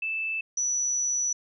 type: tone pair in turn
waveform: sine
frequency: 2636 / 5918 Hz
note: E7 / F#8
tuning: -1 / -1 cents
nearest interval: octave + major second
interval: 1400 cents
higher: second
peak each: -27 / -24 dBFS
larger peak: second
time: 0.02-0.41 / 0.57-1.33 s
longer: second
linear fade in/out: 5 ms
effects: none